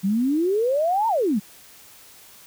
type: exponential two-way sweep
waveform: sine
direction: up then down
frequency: 185 to 932.3 to 185 Hz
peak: -18 dBFS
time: 0.03-1.4 s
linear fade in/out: 20 ms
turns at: 1.08 s
effects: white hiss -48 dBFS RMS until 2.46 s